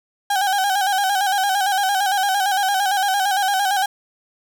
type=tone with vibrato; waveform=35% pulse; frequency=784 Hz; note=G5; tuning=in tune; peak=-15 dBFS; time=0.3-3.86 s; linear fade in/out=5 ms; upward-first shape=square; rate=8.8 Hz; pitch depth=59 cents each way; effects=none